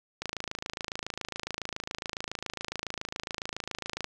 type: click train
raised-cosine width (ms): 0.2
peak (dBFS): -16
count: 105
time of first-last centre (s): 0.22-4.044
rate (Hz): 27.2
effects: none